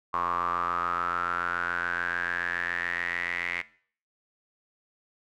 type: tone with band-pass filter sweep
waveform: square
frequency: 43.49 Hz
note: F1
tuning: 6 cents flat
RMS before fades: -30 dBFS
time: 0.13-3.62 s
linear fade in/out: 10 ms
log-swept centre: 1100 to 2100 Hz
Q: 9.8
effects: noise-tail reverb RT60 0.5 s tail -19 dB re dry